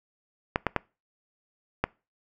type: clicks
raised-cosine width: 0.5 ms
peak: -8 dBFS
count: 4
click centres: 0.559 / 0.667 / 0.763 / 1.84 s
effects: noise-tail reverb RT60 0.3 s tail -24 dB re dry